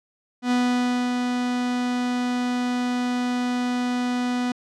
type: tone with ADSR envelope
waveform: 45% pulse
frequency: 246.9 Hz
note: B3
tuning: in tune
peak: -18 dBFS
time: 0.42-4.52 s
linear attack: 90 ms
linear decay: 590 ms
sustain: -4 dB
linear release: 4 ms
effects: low-pass 6000 Hz 12 dB/octave